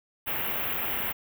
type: band-stop noise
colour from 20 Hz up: white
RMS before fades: -30 dBFS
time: 0.26-1.13 s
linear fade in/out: 20 ms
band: 3100 to 13000 Hz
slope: 48 dB/octave
effects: none